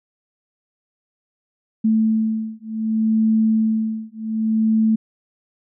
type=beating tone pair; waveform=sine; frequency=220 / 220.66 Hz; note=A3 / A3; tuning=0 / +5 cents; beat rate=0.66 Hz; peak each=-19 dBFS; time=1.84-4.96 s; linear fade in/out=10 ms; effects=none